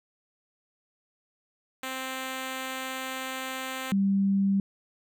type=tone pair in turn; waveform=5% pulse / sine; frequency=261.6 / 196.48 Hz; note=C4 / G3; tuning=0 / +4 cents; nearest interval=perfect fourth; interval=496 cents; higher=first; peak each=-21 dBFS; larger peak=neither; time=1.83-3.92 / 3.92-4.6 s; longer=first; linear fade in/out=2 ms; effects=none